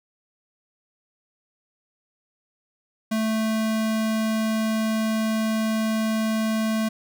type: tone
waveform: square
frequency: 220 Hz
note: A3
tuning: in tune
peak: -22 dBFS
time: 3.11-6.89 s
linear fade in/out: 10 ms
effects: none